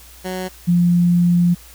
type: tone pair in turn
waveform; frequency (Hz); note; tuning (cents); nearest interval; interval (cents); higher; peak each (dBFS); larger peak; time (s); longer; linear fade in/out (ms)
15% pulse / sine; 185 / 174.62; F#3 / F3; 0 / 0; minor second; 100; first; -17 / -11; second; 0.24-0.49 / 0.67-1.55; second; 20
effects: added 60 Hz sine -44 dBFS peak until 1.74 s + white hiss -44 dBFS RMS until 1.74 s